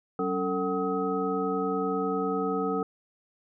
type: tone cluster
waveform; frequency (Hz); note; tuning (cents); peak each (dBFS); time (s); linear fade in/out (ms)
sine; 190 / 280.1 / 448.5 / 755 / 1270; F#3 / C#4 / A4 / F#5 / D#6; +46 / +18 / +33 / +35 / +35; -33 / -32 / -29 / -35 / -33; 0.19-2.83; 2
effects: none